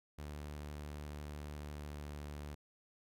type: tone with pitch glide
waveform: sawtooth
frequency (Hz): 74 to 73.49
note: D2 to D2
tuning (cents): +14 to +2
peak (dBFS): -40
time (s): 0.18-2.55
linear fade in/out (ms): 10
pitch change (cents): -12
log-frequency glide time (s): 1.69-2.11
effects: none